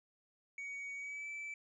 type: tone with pitch glide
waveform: triangle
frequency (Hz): 2247 to 2317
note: C#7 to D7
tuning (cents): +23 to -24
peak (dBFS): -40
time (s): 0.58-1.54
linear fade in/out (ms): 2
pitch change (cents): +53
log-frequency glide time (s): 0.96-1.28
effects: resampled to 22050 Hz + 13-bit